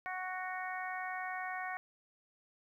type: harmonic tone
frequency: 370 Hz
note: F#4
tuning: in tune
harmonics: 2 / 3 / 4 / 5 / 6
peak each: -41 / -45 / -45 / -43 / -47 dBFS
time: 0.06-1.77 s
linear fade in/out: 0 ms
effects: 12-bit